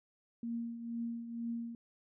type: tone with tremolo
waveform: sine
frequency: 233.1 Hz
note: A#3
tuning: in tune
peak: -34 dBFS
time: 0.43-1.75 s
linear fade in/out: 2 ms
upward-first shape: triangle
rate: 2.1 Hz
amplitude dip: 65%
effects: none